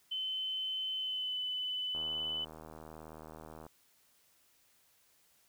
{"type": "tone with pitch glide", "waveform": "sine", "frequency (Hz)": [3055, 3006], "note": ["G7", "F#7"], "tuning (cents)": [-45, 27], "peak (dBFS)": -34, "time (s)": [0.11, 2.45], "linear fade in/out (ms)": 10, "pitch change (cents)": -28, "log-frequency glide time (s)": [0.95, 1.38]}
{"type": "click train", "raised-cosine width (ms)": 1, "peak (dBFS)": -35, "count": 136, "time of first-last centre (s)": [1.95, 3.665], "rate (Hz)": 78.7}
{"effects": ["white hiss -69 dBFS RMS until 5.48 s"]}